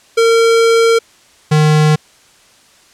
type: tone pair in turn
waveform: square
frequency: 457.8 / 153.05 Hz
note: A#4 / D#3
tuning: -31 / -28 cents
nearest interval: octave + perfect fifth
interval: 1897 cents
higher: first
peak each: -8 dBFS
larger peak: neither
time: 0.17-0.99 / 1.51-1.96 s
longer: first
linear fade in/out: 10 ms
effects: white hiss -47 dBFS RMS until 2.93 s + low-pass 8000 Hz 12 dB/octave